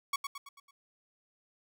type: tone with echo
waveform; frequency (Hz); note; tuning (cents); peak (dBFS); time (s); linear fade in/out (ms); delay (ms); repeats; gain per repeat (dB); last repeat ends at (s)
sawtooth; 1118; C#6; +14; -25; 0.13-0.16; 5; 110; 5; -6; 0.71
effects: none